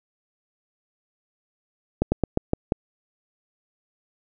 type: slowing click train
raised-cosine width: 2 ms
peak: -6 dBFS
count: 6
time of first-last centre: 2.02-2.721 s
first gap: 100 ms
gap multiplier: 1.17
effects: none